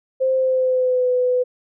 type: tone with pitch glide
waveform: sine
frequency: 523.3 to 500 Hz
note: C5 to B4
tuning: 0 to +21 cents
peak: -15 dBFS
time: 0.2-1.44 s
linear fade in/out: 20 ms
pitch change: -79 cents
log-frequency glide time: 0.35-1.1 s
effects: none